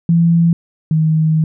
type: tone pair in turn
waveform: sine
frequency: 168.2 / 157.72 Hz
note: E3 / D#3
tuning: +35 / +24 cents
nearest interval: minor second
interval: 111 cents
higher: first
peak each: -8 / -10 dBFS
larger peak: first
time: 0.09-0.53 / 0.91-1.44 s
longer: second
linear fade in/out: 2 ms
effects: none